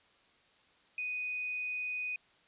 sine tone, 2489 Hz, D#7, in tune, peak -34 dBFS, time 0.98-2.16 s, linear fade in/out 2 ms, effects white hiss -66 dBFS RMS until 2.47 s + resampled to 8000 Hz

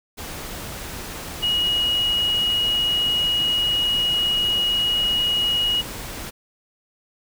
sine tone in noise, 2896 Hz, F#7, 38 cents flat, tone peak -18 dBFS, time 1.42-5.82 s, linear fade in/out 20 ms, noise pink, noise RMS -33 dBFS, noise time 0.17-6.31 s, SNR +12 dB, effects none

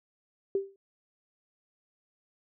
sine tone with exponential decay, 392 Hz, G4, in tune, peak -22 dBFS, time 0.55-0.76 s, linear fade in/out 2 ms, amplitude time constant 44 ms, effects none

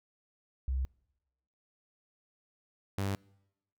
sine / sawtooth tone pair in turn, 65.3 / 98.38 Hz, C2 / G2, -3 / +7 cents, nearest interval perfect fifth, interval 710 cents, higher second, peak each -29 / -27 dBFS, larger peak second, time 0.68-0.85 / 2.98-3.15 s, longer neither, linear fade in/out 0 ms, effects noise-tail reverb RT60 0.9 s tail -26 dB re dry

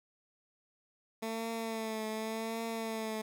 15% pulse tone with vibrato, 222.7 Hz, A3, 21 cents sharp, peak -29 dBFS, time 1.22-3.22 s, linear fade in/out 10 ms, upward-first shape triangle, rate 0.88 Hz, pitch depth 44 cents each way, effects none

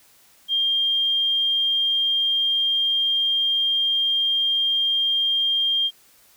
sine tone, 3203 Hz, G7, 37 cents sharp, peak -18 dBFS, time 0.48-5.91 s, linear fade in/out 50 ms, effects white hiss -55 dBFS RMS until 6.36 s

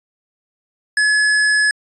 square tone, 1702 Hz, G#6, 42 cents sharp, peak -13 dBFS, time 0.97-1.71 s, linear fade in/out 2 ms, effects resampled to 24000 Hz

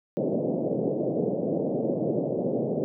white band-pass noise, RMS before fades -27 dBFS, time 0.17-2.84 s, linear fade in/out 0 ms, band 130 to 600 Hz, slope 48 dB/octave, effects none

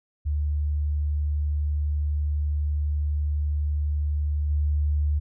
sine tone with level steps, 74 Hz, D2, 14 cents sharp, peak -22 / -20 dBFS, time 0.25-5.2 s, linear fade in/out 20 ms, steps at 4.49 s, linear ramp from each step 20 ms, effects none

